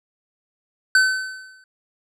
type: tone with exponential decay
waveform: square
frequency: 1524 Hz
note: G6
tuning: 49 cents flat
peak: -11 dBFS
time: 0.95-1.64 s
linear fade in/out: 2 ms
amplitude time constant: 150 ms
effects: low-pass 8000 Hz 12 dB/octave